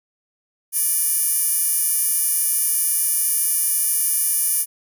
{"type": "tone with high-pass filter", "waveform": "15% pulse", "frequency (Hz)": 587.3, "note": "D5", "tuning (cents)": 0, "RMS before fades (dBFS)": -20, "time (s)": [0.72, 4.66], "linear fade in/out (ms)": 50, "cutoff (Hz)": 11000, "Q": 2.2, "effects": []}